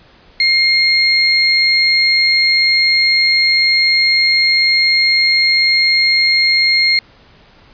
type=tone pair together; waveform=sine; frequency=2127 / 4254 Hz; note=C7 / C8; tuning=+28 / +28 cents; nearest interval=octave; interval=1200 cents; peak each=-12 dBFS; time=0.4-6.99 s; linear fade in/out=2 ms; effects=pink hiss -46 dBFS RMS until 7.73 s + resampled to 11025 Hz